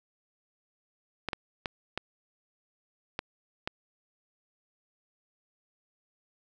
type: clicks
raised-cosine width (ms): 0.3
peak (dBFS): -15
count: 6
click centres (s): 1.287 / 1.332 / 1.658 / 1.976 / 3.191 / 3.675
effects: none